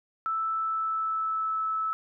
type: tone with pitch glide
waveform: sine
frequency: 1318.5 to 1305.6 Hz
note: E6 to E6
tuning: 0 to -17 cents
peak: -26 dBFS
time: 0.26-1.93 s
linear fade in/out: 0 ms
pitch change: -17 cents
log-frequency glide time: 0.51-1.62 s
effects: none